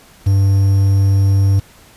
triangle tone with quantisation, 98 Hz, G2, in tune, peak -7 dBFS, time 0.26-1.6 s, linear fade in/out 10 ms, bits 6, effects pink hiss -45 dBFS RMS until 1.96 s + resampled to 32000 Hz

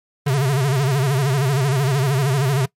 square tone with vibrato, 136.4 Hz, C#3, 28 cents flat, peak -16 dBFS, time 0.26-2.66 s, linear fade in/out 10 ms, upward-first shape sine, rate 13 Hz, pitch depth 130 cents each way, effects noise-tail reverb RT60 0.1 s tail -20 dB re dry + MP3 64 kbps

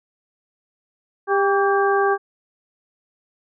harmonic tone with a mistuned harmonic, 397.5 Hz, G4, 24 cents sharp, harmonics 1 / 2 / 3 / 4, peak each -18 / -21 / -23 / -24 dBFS, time 1.27-2.18 s, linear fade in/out 50 ms, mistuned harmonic 3, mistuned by -59 cents, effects none

